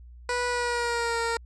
15% pulse tone with pitch glide, 490 to 462.5 Hz, B4 to A#4, -14 to -14 cents, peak -19 dBFS, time 0.29-1.37 s, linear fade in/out 2 ms, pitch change -100 cents, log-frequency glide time 0.48-1.19 s, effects added 60 Hz sine -44 dBFS peak until 1.45 s + resampled to 22050 Hz

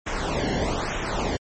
brown noise with flanger, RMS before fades -26 dBFS, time 0.06-1.37 s, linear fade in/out 10 ms, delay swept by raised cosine 0.22 to 0.83 ms, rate 1.1 Hz, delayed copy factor -0.8, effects low-pass 11000 Hz 12 dB/octave + MP3 32 kbps

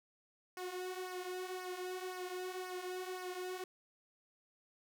sawtooth tone with flanger, 366.6 Hz, F#4, 16 cents flat, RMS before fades -43 dBFS, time 0.57-3.64 s, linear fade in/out 2 ms, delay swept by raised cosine 0.26 to 4.56 ms, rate 1.9 Hz, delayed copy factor -0.65, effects none

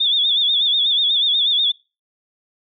sine tone with vibrato, 3520 Hz, A7, in tune, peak -14 dBFS, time 0-1.72 s, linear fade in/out 10 ms, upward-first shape sine, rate 8.2 Hz, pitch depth 90 cents each way, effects noise-tail reverb RT60 0.3 s tail -25 dB re dry

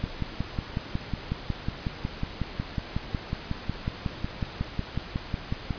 click train, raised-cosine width 5 ms, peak -15 dBFS, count 32, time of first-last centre 0.04-5.707 s, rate 5.47 Hz, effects pink hiss -40 dBFS RMS until 5.78 s + resampled to 11025 Hz

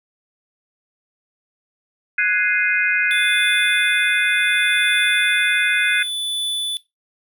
sine chord, Ab dominant seventh, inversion third, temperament equal, 1480 / 1661.2 / 2093 / 2489 Hz, Gb6 / Ab6 / C7 / Eb7, 0 / 0 / 0 / 0 cents, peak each -21 dBFS, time 2.18-6.03 s, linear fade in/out 5 ms
square tone with tremolo, 3480 Hz, A7, 20 cents flat, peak -21 dBFS, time 3.11-6.77 s, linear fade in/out 0 ms, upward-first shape triangle, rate 0.67 Hz, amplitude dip 50%
effects noise-tail reverb RT60 0.2 s tail -18 dB re dry

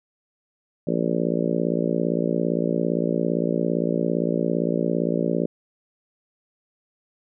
harmonic tone, 57.6 Hz, A#1, 20 cents flat, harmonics 3 / 4 / 5 / 6 / 7 / 8 / 9 / 10, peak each -26 / -27 / -28 / -29 / -29 / -30 / -31 / -31 dBFS, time 0.87-5.46 s, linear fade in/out 5 ms, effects none

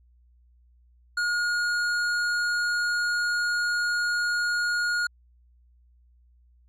square tone, 1434 Hz, F6, 45 cents sharp, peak -24 dBFS, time 1.17-5.07 s, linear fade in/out 5 ms, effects added 60 Hz sine -56 dBFS peak until 6.68 s + low-pass 7000 Hz 12 dB/octave

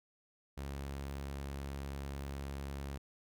sawtooth tone, 69.3 Hz, C#2, in tune, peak -36 dBFS, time 0.57-2.98 s, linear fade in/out 10 ms, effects none

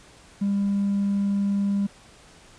sine tone with hard clipping, 200 Hz, G3, 35 cents sharp, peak -21 dBFS, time 0.41-1.87 s, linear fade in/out 10 ms, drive 1 dB, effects pink hiss -51 dBFS RMS until 2.58 s + resampled to 22050 Hz

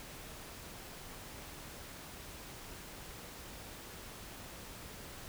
silence, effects pink hiss -49 dBFS RMS until 5.28 s

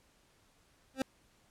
25% pulse tone with exponential growth, 264.7 Hz, C4, 20 cents sharp, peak -23 dBFS, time 0.94-1.02 s, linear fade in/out 2 ms, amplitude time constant 17 ms, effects pink hiss -68 dBFS RMS until 1.5 s + low-pass 11000 Hz 12 dB/octave

